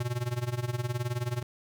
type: tone with tremolo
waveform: square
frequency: 121.7 Hz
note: B2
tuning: 25 cents flat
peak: -27 dBFS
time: 0-1.43 s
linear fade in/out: 5 ms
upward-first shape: sine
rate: 19 Hz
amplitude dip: 85%
effects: none